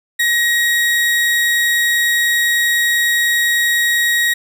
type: tone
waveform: 35% pulse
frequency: 1893 Hz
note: A#6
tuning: 26 cents sharp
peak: -11 dBFS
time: 0.19-4.34 s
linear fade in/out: 10 ms
effects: none